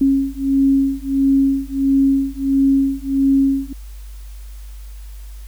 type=beating tone pair; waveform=sine; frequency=271.9 / 273.4 Hz; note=C#4 / C#4; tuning=-33 / -24 cents; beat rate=1.5 Hz; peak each=-16 dBFS; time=0.01-3.73 s; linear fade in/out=5 ms; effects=added 50 Hz sine -31 dBFS peak until 5.47 s + white hiss -49 dBFS RMS until 5.47 s